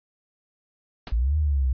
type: noise with exponential decay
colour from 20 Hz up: pink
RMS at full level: -33 dBFS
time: 1.07-1.17 s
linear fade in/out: 0 ms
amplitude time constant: 21 ms
type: linear two-way sweep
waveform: sine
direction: up then down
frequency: 51.91 to 77.78 to 62.2 Hz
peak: -19 dBFS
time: 1.12-1.73 s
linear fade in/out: 5 ms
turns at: 1.37 s
effects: resampled to 11025 Hz